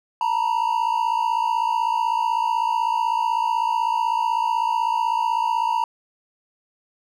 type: tone pair together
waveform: triangle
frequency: 904 / 960 Hz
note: A5 / B5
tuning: +47 / -49 cents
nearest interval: minor second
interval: 104 cents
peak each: -20 dBFS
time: 0.21-5.84 s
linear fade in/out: 2 ms
effects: none